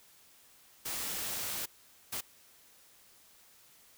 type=noise bursts at uneven times; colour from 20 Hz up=white; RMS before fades=-37 dBFS; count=2; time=0.85-1.66 / 2.12-2.21 s; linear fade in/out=10 ms; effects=white hiss -61 dBFS RMS until 3.97 s